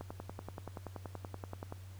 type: click train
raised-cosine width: 1 ms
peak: -28 dBFS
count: 19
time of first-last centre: 0.01-1.724 s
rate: 10.5 Hz
effects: added 94 Hz sine -47 dBFS peak until 1.99 s + pink hiss -61 dBFS RMS until 1.99 s